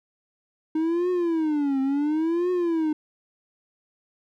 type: tone with vibrato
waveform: triangle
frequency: 311.1 Hz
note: D#4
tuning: in tune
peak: -19 dBFS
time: 0.75-2.93 s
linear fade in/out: 5 ms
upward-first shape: triangle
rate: 0.71 Hz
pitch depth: 280 cents each way
effects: none